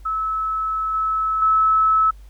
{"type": "tone with level steps", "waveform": "sine", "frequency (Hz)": 1300, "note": "E6", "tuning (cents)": -24, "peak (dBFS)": [-20, -18, -13], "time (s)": [0.05, 2.11], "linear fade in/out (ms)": 10, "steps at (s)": [0.94, 1.42], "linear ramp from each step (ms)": 2, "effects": ["added 50 Hz sine -39 dBFS peak until 2.29 s", "pink hiss -58 dBFS RMS until 2.29 s"]}